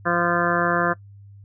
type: harmonic tone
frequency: 173 Hz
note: F3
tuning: 16 cents flat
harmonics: 1 / 2 / 3 / 4 / 6 / 7 / 8 / 9 / 10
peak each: -27 / -27 / -27 / -27 / -27 / -27 / -27 / -27 / -27 dBFS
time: 0.05-0.94 s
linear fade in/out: 20 ms
effects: noise-tail reverb RT60 0.1 s tail -21 dB re dry + added 100 Hz sine -42 dBFS peak until 1.44 s